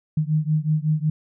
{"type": "beating tone pair", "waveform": "sine", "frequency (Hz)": [152, 157.4], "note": ["D#3", "D#3"], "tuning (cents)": [-40, 20], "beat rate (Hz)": 5.4, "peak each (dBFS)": [-21, -22], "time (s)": [0.17, 1.1], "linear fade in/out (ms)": 5, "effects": []}